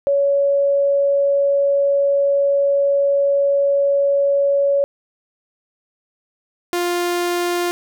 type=tone pair in turn; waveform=sine / sawtooth; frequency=561 / 350.6 Hz; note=C#5 / F4; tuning=+21 / +7 cents; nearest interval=minor sixth; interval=814 cents; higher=first; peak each=-13 / -14 dBFS; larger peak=first; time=0.07-4.84 / 6.73-7.71 s; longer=first; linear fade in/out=0 ms; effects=none